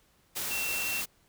sine tone in noise, 2708 Hz, E7, 46 cents sharp, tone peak -32 dBFS, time 0.5-1.02 s, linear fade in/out 20 ms, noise white, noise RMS -34 dBFS, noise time 0.35-1.06 s, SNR -1 dB, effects pink hiss -66 dBFS RMS until 1.28 s

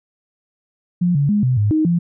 sine tone with pitch steps, 176.6 / 142.2 / 207.4 / 127.2 / 104.1 / 312.2 / 171.7 Hz, F3 / C#3 / G#3 / C3 / G#2 / D#4 / F3, +20 / +45 / -2 / -48 / +5 / +6 / -29 cents, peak -13 dBFS, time 1.01-1.99 s, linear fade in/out 10 ms, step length 140 ms, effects none

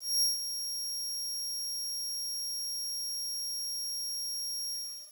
sawtooth tone with ADSR envelope, 5588 Hz, F8, in tune, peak -21 dBFS, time 0-5.14 s, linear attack 220 ms, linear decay 150 ms, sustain -10 dB, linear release 420 ms, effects 9-bit

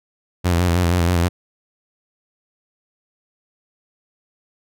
sawtooth tone with vibrato, 87.31 Hz, F2, in tune, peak -11 dBFS, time 0.44-1.29 s, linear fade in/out 20 ms, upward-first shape square, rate 6.3 Hz, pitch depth 48 cents each way, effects none

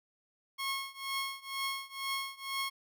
15% pulse tone with tremolo, 1088 Hz, C#6, 33 cents flat, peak -25 dBFS, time 0.58-2.7 s, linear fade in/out 20 ms, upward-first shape triangle, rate 2.1 Hz, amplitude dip 95%, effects none

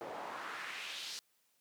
pink noise with band-pass filter sweep, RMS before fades -44 dBFS, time 0.01-1.19 s, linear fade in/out 0 ms, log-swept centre 580 to 5000 Hz, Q 1.9, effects white hiss -75 dBFS RMS until 1.6 s + high-pass 150 Hz 12 dB/octave

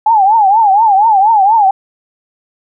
sine tone with vibrato, 836 Hz, G#5, 11 cents sharp, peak -5 dBFS, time 0.06-1.71 s, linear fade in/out 5 ms, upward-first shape triangle, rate 4.2 Hz, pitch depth 190 cents each way, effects none

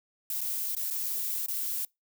violet noise with dropouts, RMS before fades -32 dBFS, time 0.3-1.85 s, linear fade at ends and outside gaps 2 ms, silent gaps 0.408-0.413 / 0.751-0.766 / 0.903-0.908 / 1.462-1.483 s, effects noise-tail reverb RT60 0.2 s tail -26 dB re dry

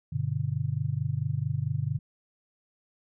sine chord, G major, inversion none, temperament just, 98 / 122.5 / 147 Hz, G2 / B2 / D3, 0 / -14 / +2 cents, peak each -33 / -30 / -30 dBFS, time 0.12-1.99 s, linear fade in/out 10 ms, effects none

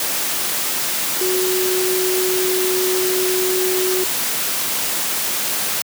sine tone in noise, 370 Hz, F#4, in tune, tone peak -18 dBFS, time 1.21-4.04 s, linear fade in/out 2 ms, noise white, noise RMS -21 dBFS, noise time 0-5.82 s, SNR 0 dB, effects high-pass 150 Hz 12 dB/octave

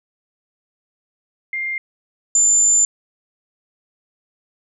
sine tone pair in turn, 2109 / 7147 Hz, C7 / A8, +13 / +26 cents, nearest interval octave + major sixth, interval 2113 cents, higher second, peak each -21 / -11 dBFS, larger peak second, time 1.53-1.78 / 2.35-2.85 s, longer second, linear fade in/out 2 ms, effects none

